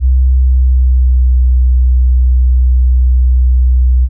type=tone with pitch glide; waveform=sine; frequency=64.2 to 62.66 Hz; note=C2 to B1; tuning=-32 to +26 cents; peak=-5 dBFS; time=0-4.09 s; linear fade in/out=50 ms; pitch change=-42 cents; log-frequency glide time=0.39-1.36 s; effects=none